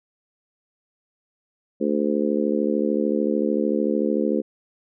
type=harmonic tone; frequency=73.42 Hz; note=D2; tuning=in tune; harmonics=3 / 4 / 5 / 6 / 7; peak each=-24 / -25 / -26 / -27 / -27 dBFS; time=1.8-4.42 s; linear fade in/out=20 ms; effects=none